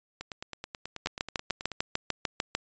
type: two click trains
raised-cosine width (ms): 0.2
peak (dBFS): -20 / -10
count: 15 / 11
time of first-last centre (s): 0.21-1.717 / 1.06-2.55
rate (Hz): 9.29 / 6.71
effects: resampled to 16000 Hz